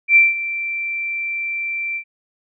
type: tone with ADSR envelope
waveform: sine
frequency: 2348 Hz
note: D7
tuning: 1 cent flat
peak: -6 dBFS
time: 0.08-2.04 s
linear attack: 78 ms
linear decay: 180 ms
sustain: -15 dB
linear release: 80 ms
effects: none